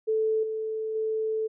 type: tone with level steps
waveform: sine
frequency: 438.6 Hz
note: A4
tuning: 6 cents flat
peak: -22 / -28 / -25 dBFS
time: 0.07-1.48 s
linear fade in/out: 20 ms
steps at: 0.43 / 0.95 s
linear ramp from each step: 5 ms
effects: none